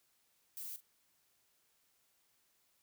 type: noise with echo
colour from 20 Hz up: violet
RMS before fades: -45 dBFS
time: 0.57-0.76 s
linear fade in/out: 0 ms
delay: 43 ms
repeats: 1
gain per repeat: -14 dB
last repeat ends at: 0.803 s
effects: white hiss -75 dBFS RMS until 2.82 s